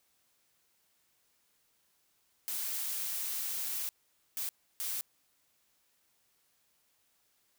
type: noise bursts at uneven times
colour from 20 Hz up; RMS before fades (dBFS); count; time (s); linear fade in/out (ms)
blue; -36; 3; 2.48-3.89 / 4.37-4.49 / 4.8-5.01; 0
effects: white hiss -73 dBFS RMS until 7.58 s

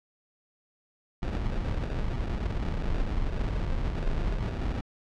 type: noise with sample-and-hold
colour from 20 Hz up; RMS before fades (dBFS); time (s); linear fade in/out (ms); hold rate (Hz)
brown; -29; 1.22-4.81; 10; 1050
effects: low-pass 4000 Hz 12 dB/octave

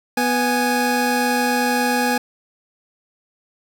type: tone pair together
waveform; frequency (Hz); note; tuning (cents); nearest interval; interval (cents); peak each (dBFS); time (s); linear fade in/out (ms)
25% pulse; 246.8 / 830; B3 / G#5; -1 / -1; octave + major sixth; 2100; -16; 0.17-2.18; 5
effects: none

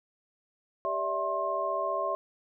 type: tone cluster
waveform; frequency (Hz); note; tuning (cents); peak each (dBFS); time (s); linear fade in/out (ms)
sine; 394.4 / 579 / 654 / 1064; G4 / D5 / E5 / C6; +11 / -25 / -14 / +29; -38 / -34 / -32 / -31; 0.85-2.15; 0
effects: none

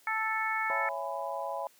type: harmonic tone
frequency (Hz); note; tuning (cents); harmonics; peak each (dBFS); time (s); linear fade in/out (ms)
440; A4; 0; 2 / 3 / 4 / 5; -34 / -34 / -34 / -34; 0.07-0.89; 2
type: chord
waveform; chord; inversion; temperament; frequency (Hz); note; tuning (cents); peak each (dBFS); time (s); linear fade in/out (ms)
sine; C# minor seventh; none; just; 554.4 / 665.2 / 831.5 / 997.9; C#5 / E5 / G#5 / B5; 0 / +16 / +2 / +18; -38; 0.7-1.67; 0
effects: white hiss -62 dBFS RMS until 1.79 s + high-pass 200 Hz 12 dB/octave

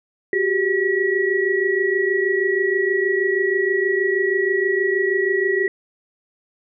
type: tone cluster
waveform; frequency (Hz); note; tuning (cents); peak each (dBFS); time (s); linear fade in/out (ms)
sine; 372.2 / 398.5 / 1926; F#4 / G4 / B6; +10 / +28 / -44; -21; 0.33-5.68; 2
effects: none

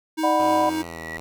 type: tone with tremolo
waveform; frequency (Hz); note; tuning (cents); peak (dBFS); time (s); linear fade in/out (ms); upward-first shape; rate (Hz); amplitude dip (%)
square; 316.1; D#4; +27; -23; 0.17-0.83; 20; triangle; 3.5; 30
type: chord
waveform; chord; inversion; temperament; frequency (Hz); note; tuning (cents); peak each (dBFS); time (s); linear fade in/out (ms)
sine; B minor; first; equal with one note detuned; 601.1 / 740 / 987.8; D5 / F#5 / B5; +40 / 0 / 0; -22 / -23 / -21; 0.23-0.7; 10
type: tone with pitch glide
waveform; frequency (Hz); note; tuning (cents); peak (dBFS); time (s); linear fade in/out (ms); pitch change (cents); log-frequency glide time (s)
5% pulse; 92.5 to 80.99; F#2 to E2; 0 to -30; -23; 0.4-1.2; 0; -230; 0.6-1.01
type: tone with exponential growth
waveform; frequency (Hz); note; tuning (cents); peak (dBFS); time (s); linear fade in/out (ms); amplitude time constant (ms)
sine; 1933; B6; -38; -29; 0.43-1.17; 0; 160
effects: none

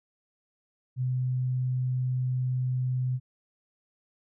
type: tone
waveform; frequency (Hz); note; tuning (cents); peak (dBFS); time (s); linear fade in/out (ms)
sine; 127.3; C3; -47; -25; 0.96-3.2; 50
effects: none

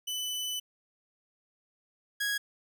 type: tone pair in turn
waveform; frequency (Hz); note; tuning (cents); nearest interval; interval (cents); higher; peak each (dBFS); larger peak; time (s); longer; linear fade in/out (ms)
sawtooth; 2996 / 1654.9; F#7 / G#6; +21 / -7; minor seventh; 1028; first; -29 / -25; second; 0.07-0.6 / 2.2-2.38; first; 10
effects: none

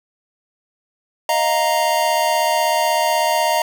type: chord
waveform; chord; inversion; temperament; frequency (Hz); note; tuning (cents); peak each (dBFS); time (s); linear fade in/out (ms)
square; Eb suspended second; none; equal; 622.3 / 698.5 / 932.3; Eb5 / F5 / Bb5; 0 / 0 / 0; -21 / -22 / -19; 1.29-3.62; 2
effects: none

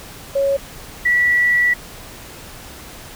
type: tone pair in turn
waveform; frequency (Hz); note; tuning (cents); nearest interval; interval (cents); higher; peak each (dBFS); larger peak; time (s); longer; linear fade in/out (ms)
sine; 553 / 1949.2; C#5 / B6; -4 / -23; octave + minor seventh; 2181; second; -14 / -12; second; 0.35-0.57 / 1.05-1.74; second; 10
effects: pink hiss -37 dBFS RMS until 3.15 s

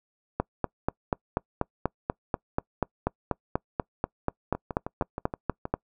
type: two click trains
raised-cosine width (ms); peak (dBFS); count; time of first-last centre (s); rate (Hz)
1; -18 / -10; 8 / 23; 4.55-5.654 / 0.4-5.74; 6.34 / 4.12
effects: noise-tail reverb RT60 0.1 s tail -26 dB re dry

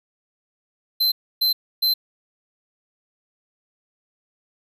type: tone bursts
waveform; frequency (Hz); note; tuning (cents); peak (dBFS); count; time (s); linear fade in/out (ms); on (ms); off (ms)
square; 4089; C8; -41; -17; 3; 1-1.94; 10; 120; 290
effects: none

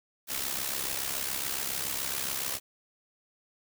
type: noise with amplitude modulation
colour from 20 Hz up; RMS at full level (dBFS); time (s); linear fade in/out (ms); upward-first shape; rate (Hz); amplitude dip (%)
white; -30; 0.27-2.6; 50; sine; 67.1; 65
effects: none

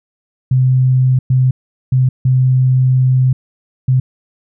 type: tone bursts at uneven times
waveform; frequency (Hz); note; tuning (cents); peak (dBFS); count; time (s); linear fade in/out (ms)
sine; 129; C3; -24; -8; 5; 0.51-1.19 / 1.3-1.51 / 1.92-2.09 / 2.25-3.33 / 3.88-4; 5
effects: none

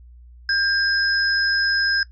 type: tone pair together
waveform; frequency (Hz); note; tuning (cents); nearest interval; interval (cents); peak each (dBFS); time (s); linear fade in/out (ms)
sine; 1600 / 5106; G6 / D#8; +35 / +44; octave + minor sixth; 2009; -19 / -22; 0.49-2.03; 2
effects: noise-tail reverb RT60 0.1 s tail -18 dB re dry + added 60 Hz sine -42 dBFS peak until 2.11 s

